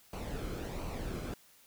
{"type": "noise with flanger", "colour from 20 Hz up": "brown", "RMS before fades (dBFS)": -39, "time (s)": [0.13, 1.34], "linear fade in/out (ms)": 2, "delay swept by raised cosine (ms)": [0.57, 1.11], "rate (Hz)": 1.4, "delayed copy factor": -0.55, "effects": ["white hiss -62 dBFS RMS until 1.66 s"]}